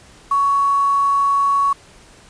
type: tone with quantisation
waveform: sine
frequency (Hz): 1117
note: C#6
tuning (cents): +13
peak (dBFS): -13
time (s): 0.31-1.73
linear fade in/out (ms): 5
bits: 6
effects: pink hiss -46 dBFS RMS until 2.29 s + resampled to 22050 Hz